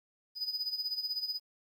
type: tone with tremolo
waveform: triangle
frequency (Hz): 4978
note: D#8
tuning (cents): 0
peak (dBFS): -29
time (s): 0.35-1.4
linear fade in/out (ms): 50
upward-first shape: sine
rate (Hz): 16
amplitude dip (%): 75
effects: 11-bit